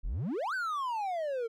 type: exponential two-way sweep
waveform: triangle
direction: up then down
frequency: 31 to 1568 to 445.2 Hz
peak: -29 dBFS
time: 0.03-1.48 s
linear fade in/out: 20 ms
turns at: 0.54 s
effects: none